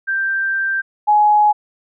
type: tone pair in turn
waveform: sine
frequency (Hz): 1573 / 839.5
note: G6 / G#5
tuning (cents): +6 / +18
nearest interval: major seventh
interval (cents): 1088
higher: first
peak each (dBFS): -16 / -9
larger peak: second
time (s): 0.07-0.82 / 1.07-1.53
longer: first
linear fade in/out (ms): 20
effects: none